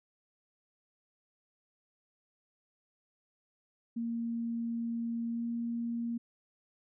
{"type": "tone with pitch glide", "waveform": "sine", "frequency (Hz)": [232.2, 234.1], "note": ["A#3", "A#3"], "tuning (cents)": [-7, 8], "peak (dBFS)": -32, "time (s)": [3.96, 6.18], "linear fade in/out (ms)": 10, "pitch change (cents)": 15, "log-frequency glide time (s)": [5.3, 5.44], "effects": []}